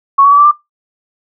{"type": "tone with pitch steps", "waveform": "sine", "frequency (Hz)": [1107, 1126.4, 1146, 1166.1, 1186.5], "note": ["C#6", "C#6", "D6", "D6", "D6"], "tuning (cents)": [-3, 27, -43, -13, 17], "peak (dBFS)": -3, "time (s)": [0.18, 0.515], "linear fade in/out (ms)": 10, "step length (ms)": 67, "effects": ["noise-tail reverb RT60 0.2 s tail -23 dB re dry"]}